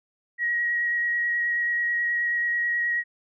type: tone with vibrato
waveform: sine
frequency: 1900 Hz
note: A#6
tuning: 33 cents sharp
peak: -22 dBFS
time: 0.38-3.04 s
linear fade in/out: 50 ms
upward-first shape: square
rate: 9.3 Hz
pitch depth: 9 cents each way
effects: none